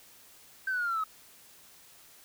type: exponential sweep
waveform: sine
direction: down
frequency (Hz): 1568 to 1265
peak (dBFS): -27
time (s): 0.67-1.04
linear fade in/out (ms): 5
effects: tanh soft clip ceiling -24 dBFS + white hiss -56 dBFS RMS until 2.24 s